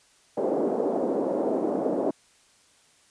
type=band-pass noise; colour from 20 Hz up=white; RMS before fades=-26 dBFS; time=0.37-2.11 s; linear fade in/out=5 ms; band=250 to 570 Hz; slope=24 dB/octave; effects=white hiss -60 dBFS RMS until 3.1 s + resampled to 22050 Hz